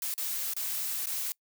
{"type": "noise with dropouts", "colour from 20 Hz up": "blue", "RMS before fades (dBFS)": -33, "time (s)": [0.02, 1.32], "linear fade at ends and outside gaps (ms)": 1, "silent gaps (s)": [[0.14, 0.179], [0.536, 0.565], [1.058, 1.069]], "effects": ["noise-tail reverb RT60 0.1 s tail -25 dB re dry"]}